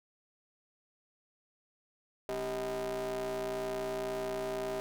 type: ring-modulated tone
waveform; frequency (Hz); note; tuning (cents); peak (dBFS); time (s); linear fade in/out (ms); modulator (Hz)
40% pulse; 120.5; B2; -42; -30; 2.29-4.8; 0; 513
effects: none